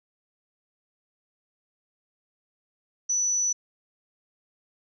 sine tone, 5950 Hz, F#8, 9 cents sharp, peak -22 dBFS, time 3.09-3.53 s, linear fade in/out 10 ms, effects none

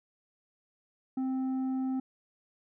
sine tone with tanh clipping, 261.6 Hz, C4, in tune, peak -30 dBFS, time 1.17-2 s, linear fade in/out 5 ms, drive 6 dB, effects none

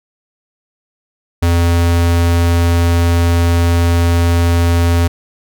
square tone, 85.4 Hz, F2, 38 cents flat, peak -10 dBFS, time 1.42-5.08 s, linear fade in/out 10 ms, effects none

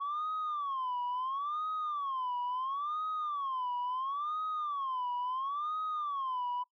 sine tone with vibrato, 1108.7 Hz, C#6, in tune, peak -31 dBFS, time 0-6.64 s, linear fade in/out 20 ms, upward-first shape sine, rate 0.73 Hz, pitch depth 220 cents each way, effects noise-tail reverb RT60 0.1 s tail -21 dB re dry + tanh soft clip ceiling -30 dBFS

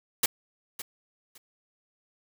white noise with echo, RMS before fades -23 dBFS, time 0.23-0.26 s, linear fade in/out 5 ms, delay 560 ms, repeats 2, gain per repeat -14 dB, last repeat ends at 1.38 s, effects none

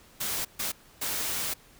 white noise bursts at uneven times, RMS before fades -31 dBFS, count 3, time 0.2-0.45 / 0.59-0.72 / 1.01-1.54 s, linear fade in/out 10 ms, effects pink hiss -56 dBFS RMS until 1.79 s

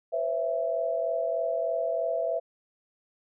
sine tone cluster, 494.8 / 538 / 662 Hz, B4 / C5 / E5, +3 / +48 / +7 cents, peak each -33 / -33 / -27 dBFS, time 0.12-2.4 s, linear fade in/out 20 ms, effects none

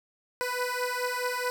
15% pulse beating tone pair, 493.9 / 498.6 Hz, B4 / B4, 0 / +16 cents, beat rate 4.7 Hz, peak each -25 dBFS, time 0.41-1.5 s, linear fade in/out 0 ms, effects none

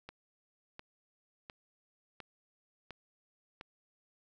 click train, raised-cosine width 0.3 ms, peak -29 dBFS, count 6, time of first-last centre 0.09-3.611 s, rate 1.42 Hz, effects none

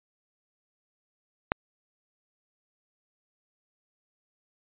click, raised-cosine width 0.5 ms, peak -7 dBFS, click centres 1.519 s, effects resampled to 8000 Hz

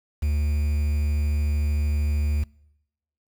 triangle tone with quantisation, 73.9 Hz, D2, 11 cents sharp, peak -18 dBFS, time 0.22-2.44 s, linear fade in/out 10 ms, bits 7, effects noise-tail reverb RT60 0.9 s tail -25 dB re dry

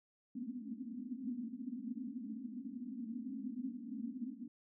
pink band-pass noise, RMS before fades -44 dBFS, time 0.35-4.48 s, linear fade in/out 5 ms, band 220 to 270 Hz, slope 96 dB/octave, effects none

